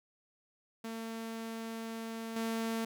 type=tone with level steps; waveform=sawtooth; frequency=226 Hz; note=A3; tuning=47 cents sharp; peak=-35 / -29 dBFS; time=0.84-2.85 s; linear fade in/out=5 ms; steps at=2.36 s; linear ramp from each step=2 ms; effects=none